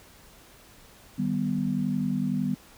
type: chord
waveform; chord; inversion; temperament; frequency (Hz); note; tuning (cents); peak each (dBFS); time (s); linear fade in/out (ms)
sine; Eb augmented; none; equal with one note detuned; 153.95 / 196 / 246.9; Eb3 / G3 / B3; -18 / 0 / 0; -31 / -28 / -28; 1.18-2.55; 10
effects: pink hiss -53 dBFS RMS until 2.77 s